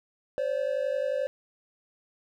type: tone pair together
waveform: triangle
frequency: 523.3 / 574.6 Hz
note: C5 / D5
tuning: 0 / -38 cents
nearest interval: major second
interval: 162 cents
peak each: -27 dBFS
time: 0.38-1.27 s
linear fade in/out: 0 ms
effects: none